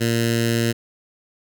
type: tone with notch filter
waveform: 10% pulse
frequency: 116 Hz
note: A#2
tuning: 8 cents flat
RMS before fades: -20 dBFS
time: 0-0.73 s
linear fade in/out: 20 ms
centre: 810 Hz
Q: 0.65
effects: none